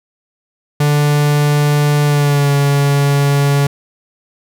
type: tone with pitch glide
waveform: 45% pulse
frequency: 146.83 to 141.66 Hz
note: D3 to C#3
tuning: 0 to +38 cents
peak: -10 dBFS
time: 0.8-3.67 s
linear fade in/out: 5 ms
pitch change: -62 cents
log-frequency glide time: 2.05-2.51 s
effects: none